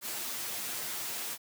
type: noise with comb filter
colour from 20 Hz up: white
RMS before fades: -37 dBFS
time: 0.01-1.38 s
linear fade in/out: 50 ms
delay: 8.5 ms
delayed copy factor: +0.95
effects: high-pass 150 Hz 12 dB/octave